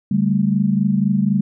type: chord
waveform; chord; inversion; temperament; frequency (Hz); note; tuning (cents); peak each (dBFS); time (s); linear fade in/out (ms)
sine; D suspended fourth; none; equal with one note detuned; 143.23 / 196 / 220; D3 / G3 / A3; -43 / 0 / 0; -22 / -16 / -20; 0.11-1.41; 5
effects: none